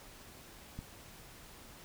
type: click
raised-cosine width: 5 ms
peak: -29 dBFS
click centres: 0.79 s
effects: pink hiss -54 dBFS RMS until 1.84 s